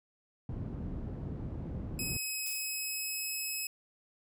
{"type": "low-pass noise", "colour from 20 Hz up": "white", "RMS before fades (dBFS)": -39, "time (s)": [0.49, 2.17], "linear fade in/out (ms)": 2, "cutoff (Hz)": 180, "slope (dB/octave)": 12}
{"type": "tone with pitch glide", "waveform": "10% pulse", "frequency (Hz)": [2554, 2569], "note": ["D#7", "E7"], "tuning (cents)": [45, -45], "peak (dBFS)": -26, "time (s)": [1.99, 3.67], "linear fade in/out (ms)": 2, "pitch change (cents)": 10, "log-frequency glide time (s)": [2.52, 3.33]}
{"type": "noise with exponential decay", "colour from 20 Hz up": "violet", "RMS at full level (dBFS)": -40, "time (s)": [2.46, 2.97], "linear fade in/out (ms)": 1, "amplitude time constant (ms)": 110}
{"effects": []}